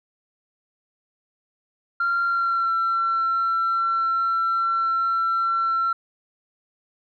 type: tone with pitch glide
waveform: sine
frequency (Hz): 1383 to 1350.6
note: F6 to E6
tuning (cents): -17 to +42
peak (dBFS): -18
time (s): 2-5.93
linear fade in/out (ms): 5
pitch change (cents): -41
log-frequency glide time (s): 2.26-2.72
effects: tanh soft clip ceiling -16 dBFS